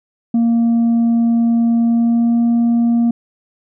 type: tone with pitch glide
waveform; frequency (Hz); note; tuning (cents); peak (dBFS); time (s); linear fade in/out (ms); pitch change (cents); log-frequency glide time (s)
sine; 232.4 to 234.6; A#3 to A#3; -5 to +11; -8; 0.34-3.11; 5; +16; 1.84-2.42
effects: tanh soft clip ceiling -10 dBFS